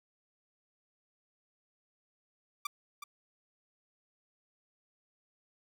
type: tone with echo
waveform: sawtooth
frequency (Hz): 1174.7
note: D6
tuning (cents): 0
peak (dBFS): -29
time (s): 2.65-2.67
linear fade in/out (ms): 5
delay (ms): 370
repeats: 1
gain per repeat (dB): -9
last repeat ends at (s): 3.04
effects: none